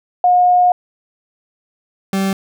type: tone pair in turn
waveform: sine / 40% pulse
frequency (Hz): 719 / 193.66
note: F#5 / G3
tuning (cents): -50 / -21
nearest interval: octave + major seventh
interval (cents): 2271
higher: first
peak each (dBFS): -8 / -14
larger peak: first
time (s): 0.24-0.72 / 2.13-2.33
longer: first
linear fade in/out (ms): 2
effects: none